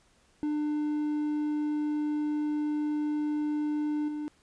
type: tone with level steps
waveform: triangle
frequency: 299.3 Hz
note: D4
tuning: 33 cents sharp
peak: -25 / -30 dBFS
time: 0.43-4.28 s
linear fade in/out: 0 ms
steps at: 4.08 s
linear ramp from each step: 5 ms
effects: pink hiss -65 dBFS RMS until 4.42 s + resampled to 22050 Hz